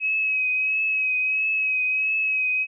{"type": "tone with vibrato", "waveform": "sine", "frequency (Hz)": 2551, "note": "D#7", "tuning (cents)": 43, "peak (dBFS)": -20, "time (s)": [0, 2.67], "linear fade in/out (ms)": 50, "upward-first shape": "triangle", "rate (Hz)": 1.5, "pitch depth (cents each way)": 34, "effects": []}